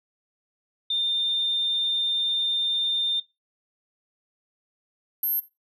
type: tone pair in turn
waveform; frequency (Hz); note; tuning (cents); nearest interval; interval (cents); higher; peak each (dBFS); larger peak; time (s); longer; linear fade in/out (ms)
sine; 3609 / 12750; A7 / G9; +43 / +28; octave + minor seventh; 2185; second; -22 / -20; second; 0.9-3.2 / 5.23-5.4; first; 5
effects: noise-tail reverb RT60 0.2 s tail -17 dB re dry + tanh soft clip ceiling -16 dBFS